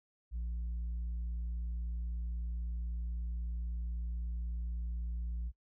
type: tone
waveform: sine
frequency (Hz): 58.1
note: A#1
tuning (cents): -5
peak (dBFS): -32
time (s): 0.31-5.52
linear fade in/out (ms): 50
effects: noise-tail reverb RT60 0.1 s tail -23 dB re dry + tanh soft clip ceiling -34 dBFS